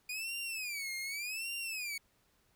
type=tone with vibrato; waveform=sawtooth; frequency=2432 Hz; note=D#7; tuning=40 cents flat; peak=-34 dBFS; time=0.09-1.98 s; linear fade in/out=5 ms; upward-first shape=sine; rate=0.86 Hz; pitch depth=230 cents each way; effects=pink hiss -72 dBFS RMS until 2.55 s